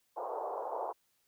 white band-pass noise, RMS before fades -38 dBFS, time 0.16-0.93 s, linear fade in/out 20 ms, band 410 to 1000 Hz, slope 48 dB/octave, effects white hiss -75 dBFS RMS until 1.27 s

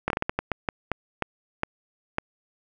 slowing click train, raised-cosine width 0.5 ms, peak -9 dBFS, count 13, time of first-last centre 0.08-2.184 s, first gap 22 ms, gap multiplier 1.34, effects none

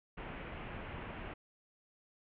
pink low-pass noise, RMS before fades -45 dBFS, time 0.17-1.34 s, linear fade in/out 10 ms, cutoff 2900 Hz, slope 48 dB/octave, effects none

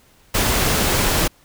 pink noise, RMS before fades -18 dBFS, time 0.34-1.28 s, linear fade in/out 10 ms, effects pink hiss -54 dBFS RMS until 1.44 s

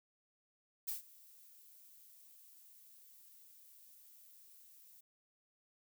violet noise with ADSR envelope, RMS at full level -38 dBFS, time 0.87-5.01 s, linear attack 16 ms, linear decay 130 ms, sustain -23 dB, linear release 8 ms, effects none

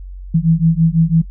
sine beating tone pair, 161 / 167 Hz, E3 / E3, -41 / +23 cents, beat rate 6 Hz, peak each -13 dBFS, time 0.34-1.22 s, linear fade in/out 10 ms, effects noise-tail reverb RT60 0.1 s tail -21 dB re dry + added 46 Hz sine -28 dBFS peak until 1.3 s

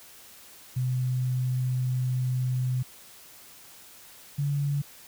sine tone pair in turn, 127.2 / 142.78 Hz, C3 / D3, -48 / -48 cents, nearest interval major second, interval 200 cents, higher second, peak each -24 / -24 dBFS, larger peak neither, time 0.76-2.83 / 4.38-4.82 s, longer first, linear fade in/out 10 ms, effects white hiss -50 dBFS RMS until 5.07 s

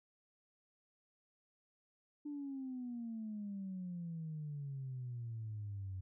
sine exponential sweep, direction down, 297 to 92.5 Hz, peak -40 dBFS, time 2.25-6.01 s, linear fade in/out 10 ms, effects tanh soft clip ceiling -36 dBFS

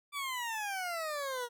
20% pulse exponential sweep, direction down, 1174.7 to 470.7 Hz, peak -30 dBFS, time 0.12-1.49 s, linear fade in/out 50 ms, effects none

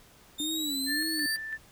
sawtooth exponential sweep, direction up, 3614 to 4699 Hz, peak -28 dBFS, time 0.38-1.37 s, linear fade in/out 20 ms
sine tone with vibrato, 293.7 Hz, D4, in tune, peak -33 dBFS, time 0.4-1.26 s, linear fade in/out 0 ms, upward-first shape sine, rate 1.8 Hz, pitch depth 150 cents each way
sine tone with tremolo, 1768 Hz, A6, 8 cents sharp, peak -29 dBFS, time 0.86-1.58 s, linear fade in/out 50 ms, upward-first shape square, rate 3 Hz, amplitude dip 50%
effects pink hiss -57 dBFS RMS until 1.71 s

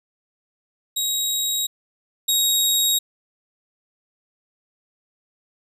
20% pulse tone pair in turn, 3808 / 3782 Hz, A#7 / A#7, +36 / +24 cents, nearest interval unison, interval 12 cents, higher first, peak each -15 / -11 dBFS, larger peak second, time 0.96-1.67 / 2.28-2.99 s, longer neither, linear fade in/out 10 ms, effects none

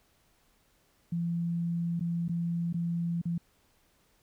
sine tone with dropouts, 170 Hz, F3, 46 cents flat, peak -28 dBFS, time 1.12-3.38 s, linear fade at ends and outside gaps 5 ms, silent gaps 1.996-2.007 / 2.282-2.293 / 2.728-2.742 / 3.216-3.254 s, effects pink hiss -68 dBFS RMS until 4.22 s

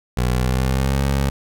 20% pulse tone with pitch glide, 61.74 to 68.5 Hz, B1 to C#2, 0 to -20 cents, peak -12 dBFS, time 0.17-1.3 s, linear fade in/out 5 ms, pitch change +180 cents, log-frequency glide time 0.31-1.01 s, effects none

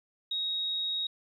sine tone, 3776 Hz, A#7, 22 cents sharp, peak -29 dBFS, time 0.31-1.07 s, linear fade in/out 5 ms, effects 11-bit

